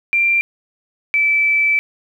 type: tone pair in turn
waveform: sine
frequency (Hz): 2369 / 2316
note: D7 / D7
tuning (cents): +14 / -25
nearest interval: unison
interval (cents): 39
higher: first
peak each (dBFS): -12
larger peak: neither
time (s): 0.13-0.41 / 1.14-1.79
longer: second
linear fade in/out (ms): 0
effects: 8-bit